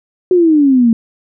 sine exponential sweep, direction down, 372 to 223.1 Hz, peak -6 dBFS, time 0.31-0.93 s, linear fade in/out 2 ms, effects none

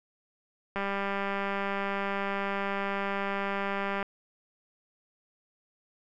click train, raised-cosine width 0.5 ms, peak -17 dBFS, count 648, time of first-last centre 0.76-4.028 s, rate 198 Hz, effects none

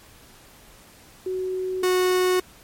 sine / 45% pulse tone pair in turn, 372.3 / 366.8 Hz, F#4 / F#4, +11 / -15 cents, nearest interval unison, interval 26 cents, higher first, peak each -24 / -18 dBFS, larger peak second, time 1.26-1.83 / 1.83-2.4 s, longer neither, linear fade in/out 5 ms, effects pink hiss -50 dBFS RMS until 2.63 s + MP3 64 kbps

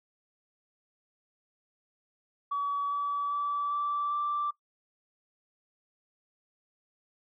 sine tone with pitch steps, 1138 / 1146.6 / 1155.2 / 1163.9 / 1172.7 Hz, C#6 / D6 / D6 / D6 / D6, +45 / -42 / -29 / -16 / -3 cents, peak -27 dBFS, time 2.51-4.51 s, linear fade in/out 10 ms, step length 400 ms, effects noise-tail reverb RT60 0.1 s tail -19 dB re dry + tanh soft clip ceiling -23 dBFS

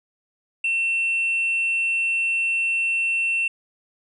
triangle tone with tanh clipping, 2700 Hz, E7, 41 cents sharp, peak -20 dBFS, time 0.64-3.48 s, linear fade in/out 5 ms, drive 6 dB, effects resampled to 22050 Hz

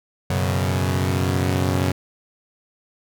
sawtooth chord, F# suspended fourth, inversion none, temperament equal, 92.5 / 123.47 / 138.59 Hz, F#2 / B2 / C#3, 0 / 0 / 0 cents, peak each -17 / -22 / -21 dBFS, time 0.3-1.92 s, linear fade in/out 5 ms, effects none

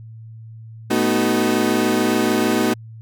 35% pulse chord, B dominant seventh, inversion third, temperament equal with one note detuned, 220 / 246.9 / 311.1 / 376.7 Hz, A3 / B3 / D#4 / F#4, 0 / 0 / 0 / +31 cents, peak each -20 dBFS, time 0.9-2.74 s, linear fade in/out 10 ms, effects added 112 Hz sine -35 dBFS peak until 3.01 s

